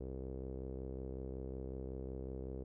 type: tone with low-pass filter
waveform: sawtooth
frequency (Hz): 65.41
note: C2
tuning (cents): 0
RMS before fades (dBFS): -44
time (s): 0-2.64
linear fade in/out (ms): 10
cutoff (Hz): 440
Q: 3.8
effects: none